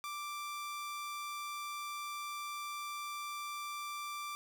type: tone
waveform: sawtooth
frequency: 1176 Hz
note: D6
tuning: 2 cents sharp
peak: -36 dBFS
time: 0.04-4.35 s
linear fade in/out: 0 ms
effects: none